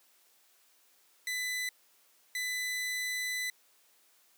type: tone bursts at uneven times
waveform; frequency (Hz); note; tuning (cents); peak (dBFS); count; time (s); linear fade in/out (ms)
sawtooth; 2000; B6; +21; -29; 2; 1.27-1.69 / 2.35-3.5; 2
effects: white hiss -66 dBFS RMS until 4.37 s + high-pass 300 Hz 12 dB/octave